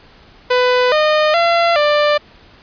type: tone with pitch steps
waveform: sawtooth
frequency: 499 / 612 / 681 / 592 Hz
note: B4 / D#5 / F5 / D5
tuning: +18 / -29 / -44 / +14 cents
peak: -7 dBFS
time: 0.5-2.18 s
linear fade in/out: 10 ms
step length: 420 ms
effects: pink hiss -45 dBFS RMS until 2.62 s + resampled to 11025 Hz